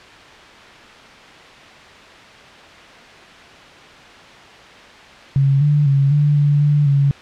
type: tone with pitch steps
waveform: sine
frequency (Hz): 137.6 / 147.1 / 138.5 / 146.7 / 145.1 / 146.6 / 140.3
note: C#3 / D3 / C#3 / D3 / D3 / D3 / C#3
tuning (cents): -12 / +3 / -1 / -2 / -21 / -3 / +21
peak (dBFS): -11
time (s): 5.36-7.11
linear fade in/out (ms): 0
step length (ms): 250
effects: white hiss -40 dBFS RMS until 7.21 s + low-pass 3000 Hz 12 dB/octave